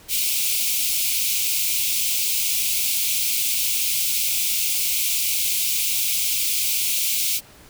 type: high-pass noise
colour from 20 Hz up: white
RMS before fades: -22 dBFS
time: 0.08-7.41 s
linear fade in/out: 50 ms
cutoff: 2200 Hz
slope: 96 dB/octave
effects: pink hiss -48 dBFS RMS until 7.69 s